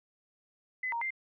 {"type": "tone with pitch steps", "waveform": "sine", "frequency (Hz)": [2020, 933, 2093], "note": ["B6", "A#5", "C7"], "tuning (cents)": [39, 1, 0], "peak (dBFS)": -31, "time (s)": [0.83, 1.106], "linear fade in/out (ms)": 5, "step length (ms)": 92, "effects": []}